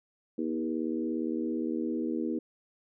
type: harmonic tone with a mistuned harmonic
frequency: 79.7 Hz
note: D#2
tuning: 42 cents sharp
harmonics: 3 / 4 / 5 / 6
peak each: -33 / -32 / -37 / -40 dBFS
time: 0.38-2.39 s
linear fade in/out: 5 ms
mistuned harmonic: 3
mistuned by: +16 cents
effects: none